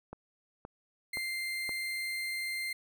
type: click train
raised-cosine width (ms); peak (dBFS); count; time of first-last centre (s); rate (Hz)
1; -28; 4; 0.13-1.692; 1.92
type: tone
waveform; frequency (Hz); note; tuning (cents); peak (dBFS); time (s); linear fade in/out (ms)
35% pulse; 2093; C7; 0; -32; 1.13-2.73; 5
effects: none